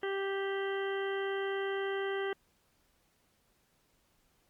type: harmonic tone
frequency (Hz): 392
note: G4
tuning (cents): 0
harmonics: 1 / 2 / 3 / 4 / 5 / 7 / 8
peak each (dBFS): -33 / -43 / -45 / -42 / -43 / -52 / -48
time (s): 0.03-2.33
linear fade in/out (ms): 2
effects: pink hiss -72 dBFS RMS until 4.49 s + Opus 48 kbps